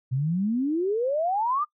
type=exponential sweep; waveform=sine; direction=up; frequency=123.47 to 1244.5 Hz; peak=-22 dBFS; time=0.11-1.65 s; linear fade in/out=20 ms; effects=noise-tail reverb RT60 0.1 s tail -23 dB re dry